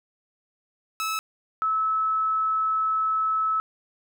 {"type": "tone pair in turn", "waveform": ["sawtooth", "sine"], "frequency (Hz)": [1300, 1300], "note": ["E6", "E6"], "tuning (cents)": [-24, -24], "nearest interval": "unison", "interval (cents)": 0, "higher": "neither", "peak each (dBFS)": [-22, -21], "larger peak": "second", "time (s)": [[1, 1.19], [1.62, 3.6]], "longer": "second", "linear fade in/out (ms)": 0, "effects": []}